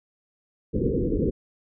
white low-pass noise, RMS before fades -24 dBFS, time 0.73-1.31 s, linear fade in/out 20 ms, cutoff 490 Hz, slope 96 dB/octave, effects none

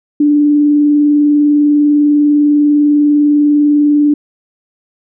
sine tone with vibrato, 293.7 Hz, D4, in tune, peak -6 dBFS, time 0.2-4.14 s, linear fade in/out 5 ms, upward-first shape triangle, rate 20 Hz, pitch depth 32 cents each way, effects none

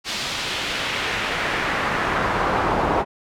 brown noise with band-pass filter sweep, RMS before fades -23 dBFS, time 0.04-3.05 s, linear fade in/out 50 ms, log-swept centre 4500 to 830 Hz, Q 1.2, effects none

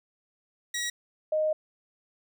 15% pulse / sine tone pair in turn, 1911 / 619.6 Hz, A#6 / D#5, +43 / -7 cents, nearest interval octave + perfect fifth, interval 1950 cents, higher first, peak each -23 dBFS, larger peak neither, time 0.74-0.9 / 1.32-1.53 s, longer second, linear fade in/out 5 ms, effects none

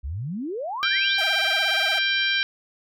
sine exponential sweep, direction up, 60 to 4445 Hz, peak -27 dBFS, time 0.03-1.17 s, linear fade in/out 20 ms
harmonic tone, 788 Hz, G5, 9 cents sharp, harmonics 2 / 3 / 4 / 5 / 6 / 7, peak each -24 / -26 / -26 / -28 / -35 / -36 dBFS, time 0.83-2.43 s, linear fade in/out 0 ms
sawtooth tone with vibrato, 715 Hz, F5, 41 cents sharp, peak -25 dBFS, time 1.18-1.99 s, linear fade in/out 5 ms, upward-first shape sine, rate 17 Hz, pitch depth 220 cents each way
effects none

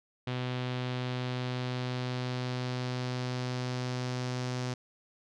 sawtooth tone with low-pass filter sweep, 125.7 Hz, B2, 31 cents sharp, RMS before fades -34 dBFS, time 0.27-4.74 s, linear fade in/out 5 ms, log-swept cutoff 3500 to 5700 Hz, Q 2, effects none

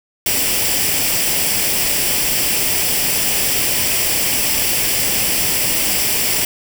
white noise with comb filter, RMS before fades -17 dBFS, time 0.26-6.45 s, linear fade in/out 2 ms, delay 0.38 ms, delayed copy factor +0.55, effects none

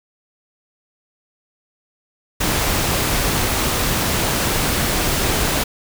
pink noise, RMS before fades -19 dBFS, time 2.4-5.64 s, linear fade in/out 10 ms, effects none

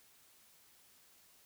silence, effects white hiss -65 dBFS RMS until 1.45 s

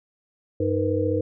sine tone cluster, 97.4 / 310.3 / 465.4 / 500 Hz, G2 / D#4 / A#4 / B4, -11 / -5 / -3 / +21 cents, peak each -26 dBFS, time 0.6-1.21 s, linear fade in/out 5 ms, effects none

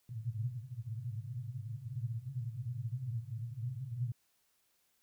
pink band-pass noise, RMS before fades -40 dBFS, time 0.09-4.12 s, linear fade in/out 2 ms, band 110 to 130 Hz, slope 96 dB/octave, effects white hiss -75 dBFS RMS until 5.02 s

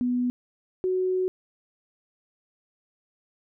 sine tone pair in turn, 246.9 / 370.6 Hz, B3 / F#4, 0 / +3 cents, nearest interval perfect fifth, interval 703 cents, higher second, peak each -22 dBFS, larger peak neither, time 0.01-0.3 / 0.84-1.28 s, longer second, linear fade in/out 0 ms, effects none

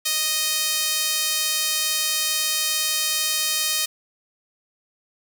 sawtooth tone with high-pass filter, 622.3 Hz, D#5, in tune, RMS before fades -23 dBFS, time 0.05-3.86 s, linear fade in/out 10 ms, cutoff 3800 Hz, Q 0.76, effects none

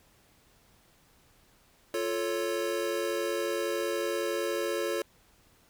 square chord, F augmented, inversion none, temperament equal, 349.2 / 440 / 554.4 Hz, F4 / A4 / C#5, 0 / 0 / 0 cents, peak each -34 dBFS, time 1.94-5.02 s, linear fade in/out 2 ms, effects pink hiss -63 dBFS RMS until 5.69 s

